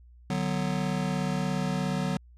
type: chord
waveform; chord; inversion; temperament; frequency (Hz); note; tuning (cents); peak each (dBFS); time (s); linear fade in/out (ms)
square; B minor; first; just; 148.16 / 185.21 / 246.9; D3 / F#3 / B3; +16 / +2 / 0; -32 / -30 / -35; 0.3-2.17; 2
effects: added 60 Hz sine -50 dBFS peak until 2.37 s + low-pass 8000 Hz 12 dB/octave